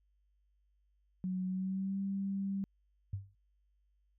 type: tone with pitch glide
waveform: sine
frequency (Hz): 185 to 196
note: F#3 to G3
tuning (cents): 0 to 0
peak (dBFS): -33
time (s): 1.24-2.64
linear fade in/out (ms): 0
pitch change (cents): +100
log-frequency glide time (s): 1.46-1.99
type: tone with exponential decay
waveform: sine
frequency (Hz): 98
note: G2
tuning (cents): 0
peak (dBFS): -32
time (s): 3.13-3.35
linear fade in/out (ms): 5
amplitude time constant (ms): 47
effects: added 50 Hz sine -70 dBFS peak until 4.18 s